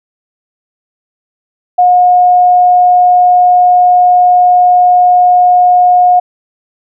sine tone, 720 Hz, F#5, 47 cents flat, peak -3 dBFS, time 1.78-6.2 s, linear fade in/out 10 ms, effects none

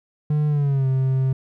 triangle tone with pitch glide, 150 to 132.1 Hz, D3 to C3, +37 to +17 cents, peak -15 dBFS, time 0.3-1.33 s, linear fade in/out 5 ms, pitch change -220 cents, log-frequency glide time 0.48-0.87 s, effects none

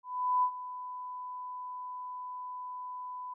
sine tone with ADSR envelope, 999 Hz, B5, 20 cents sharp, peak -23 dBFS, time 0.03-3.34 s, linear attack 400 ms, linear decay 74 ms, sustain -15 dB, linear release 9 ms, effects none

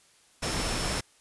sine tone in noise, 5350 Hz, E8, 25 cents sharp, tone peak -39 dBFS, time 0.42-1.01 s, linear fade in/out 10 ms, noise pink, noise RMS -30 dBFS, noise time 0.42-1.01 s, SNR -12 dB, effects white hiss -61 dBFS RMS until 1.2 s + resampled to 24000 Hz

